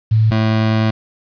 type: tone pair in turn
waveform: sine / 25% pulse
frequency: 110 / 110 Hz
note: A2 / A2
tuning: 0 / 0 cents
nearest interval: unison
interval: 0 cents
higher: neither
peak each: -9 dBFS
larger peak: neither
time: 0.11-0.31 / 0.31-0.91 s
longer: second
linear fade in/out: 10 ms
effects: resampled to 11025 Hz + 7-bit